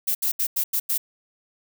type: noise bursts at uneven times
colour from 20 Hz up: violet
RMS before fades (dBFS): -23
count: 6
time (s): 0.07-0.15 / 0.22-0.32 / 0.39-0.47 / 0.56-0.64 / 0.73-0.8 / 0.89-0.98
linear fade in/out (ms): 10
effects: none